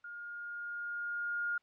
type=tone with level ramp; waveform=sine; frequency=1420 Hz; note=F6; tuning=28 cents sharp; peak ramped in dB=-43 to -31 dBFS; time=0.04-1.58 s; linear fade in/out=5 ms; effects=white hiss -74 dBFS RMS until 1.62 s + low-pass 3000 Hz 12 dB/octave